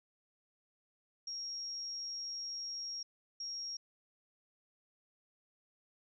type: tone bursts at uneven times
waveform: sine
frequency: 5588 Hz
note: F8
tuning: in tune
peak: -39 dBFS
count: 2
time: 1.27-3.03 / 3.4-3.77 s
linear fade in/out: 5 ms
effects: none